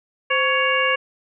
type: harmonic tone with a mistuned harmonic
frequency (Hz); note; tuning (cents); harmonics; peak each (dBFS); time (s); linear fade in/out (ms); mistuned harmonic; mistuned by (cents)
558; C#5; +11; 1 / 2 / 3 / 4 / 5; -23 / -23 / -23 / -23 / -23; 0.3-0.96; 10; 1; -120
effects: none